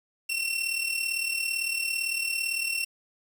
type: tone with amplitude modulation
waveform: sawtooth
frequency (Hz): 2714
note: E7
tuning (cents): +50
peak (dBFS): -21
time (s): 0.29-2.85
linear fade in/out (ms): 10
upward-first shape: sine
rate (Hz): 37.8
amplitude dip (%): 60
effects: 8-bit